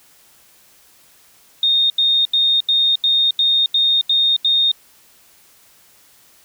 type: tone bursts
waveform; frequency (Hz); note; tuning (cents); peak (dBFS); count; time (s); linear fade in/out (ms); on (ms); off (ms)
sine; 3684; A#7; -21; -12; 9; 1.63-4.716; 2; 270; 82
effects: white hiss -51 dBFS RMS until 6.44 s